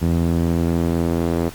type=tone with band-pass filter sweep; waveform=sawtooth; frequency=84.1 Hz; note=E2; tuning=35 cents sharp; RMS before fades=-19 dBFS; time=0.01-1.5 s; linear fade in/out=20 ms; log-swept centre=190 to 380 Hz; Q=1; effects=pink hiss -39 dBFS RMS until 1.54 s + Opus 48 kbps